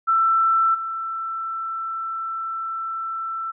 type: tone with level steps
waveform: sine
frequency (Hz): 1334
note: E6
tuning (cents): +20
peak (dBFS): -15 / -25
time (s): 0.07-3.52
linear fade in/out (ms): 20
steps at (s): 0.74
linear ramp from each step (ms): 10
effects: none